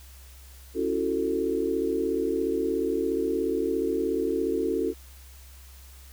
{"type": "chord", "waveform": "sine", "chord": "F# minor seventh", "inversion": "second", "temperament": "just", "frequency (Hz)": [277.5, 333, 370, 444], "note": ["C#4", "E4", "F#4", "A4"], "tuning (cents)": [2, 18, 0, 16], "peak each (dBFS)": [-31, -30, -29, -28], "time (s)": [0.74, 4.94], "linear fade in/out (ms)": 50, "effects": ["added 66 Hz sine -46 dBFS peak until 6.12 s", "white hiss -53 dBFS RMS until 6.12 s"]}